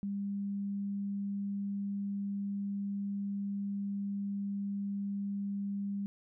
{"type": "tone", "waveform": "sine", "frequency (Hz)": 200.1, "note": "G3", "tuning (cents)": 36, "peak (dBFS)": -33, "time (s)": [0.03, 6.06], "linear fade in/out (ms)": 0, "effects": []}